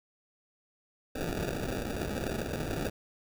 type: noise with sample-and-hold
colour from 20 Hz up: white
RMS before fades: -34 dBFS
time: 1.15-2.9 s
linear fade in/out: 5 ms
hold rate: 1050 Hz
effects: none